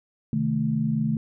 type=chord; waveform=sine; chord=A diminished; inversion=first; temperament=equal; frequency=130.81 / 155.56 / 220 Hz; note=C3 / Eb3 / A3; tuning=0 / 0 / 0 cents; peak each=-29 / -26 / -24 dBFS; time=0.33-1.17 s; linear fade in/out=2 ms; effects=none